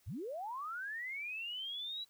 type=linear sweep; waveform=sine; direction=up; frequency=58.27 to 3951 Hz; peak=-39 dBFS; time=0.06-2.05 s; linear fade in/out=20 ms; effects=white hiss -70 dBFS RMS until 2.09 s